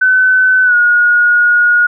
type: tone with pitch glide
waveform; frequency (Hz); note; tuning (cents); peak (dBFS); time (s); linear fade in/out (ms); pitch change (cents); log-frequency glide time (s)
sine; 1514 to 1443.1; F#6 to F#6; +39 to -44; -6; 0.01-1.87; 10; -83; 0.64-0.75
effects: none